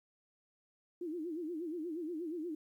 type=tone with vibrato; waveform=sine; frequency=329.6 Hz; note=E4; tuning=in tune; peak=-37 dBFS; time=1.01-2.55 s; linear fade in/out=5 ms; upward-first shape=sine; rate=8.4 Hz; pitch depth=150 cents each way; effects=12-bit